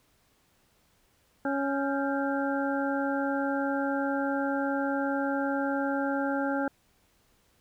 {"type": "harmonic tone with a mistuned harmonic", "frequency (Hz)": 277.2, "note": "C#4", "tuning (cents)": 0, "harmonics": [1, 2, 3, 5, 6], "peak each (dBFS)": [-29, -32, -34, -36, -37], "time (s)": [1.45, 6.68], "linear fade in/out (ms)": 2, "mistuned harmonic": 6, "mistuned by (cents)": -93, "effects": ["pink hiss -67 dBFS RMS until 7.6 s"]}